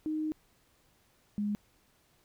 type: tone pair in turn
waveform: sine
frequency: 310 / 206.9 Hz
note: D#4 / G#3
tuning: -6 / -6 cents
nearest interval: perfect fifth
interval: 700 cents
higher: first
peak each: -30 / -29 dBFS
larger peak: second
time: 0.06-0.32 / 1.38-1.55 s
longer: first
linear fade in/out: 0 ms
effects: pink hiss -68 dBFS RMS until 2.24 s